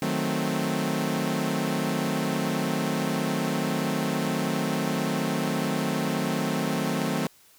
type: chord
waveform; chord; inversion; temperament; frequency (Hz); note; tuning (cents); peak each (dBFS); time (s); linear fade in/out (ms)
sawtooth; D# diminished seventh; none; equal; 155.56 / 185 / 220 / 261.6; D#3 / F#3 / A3 / C4; 0 / 0 / 0 / 0; -27 / -27 / -26 / -26; 0.02-7.27; 2
effects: white hiss -57 dBFS RMS until 7.58 s